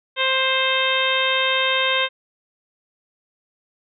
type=harmonic tone; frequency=525 Hz; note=C5; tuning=6 cents sharp; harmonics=1 / 2 / 3 / 4 / 5 / 6 / 7; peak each=-25 / -25 / -25 / -25 / -25 / -25 / -25 dBFS; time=0.16-2.09 s; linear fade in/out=50 ms; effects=none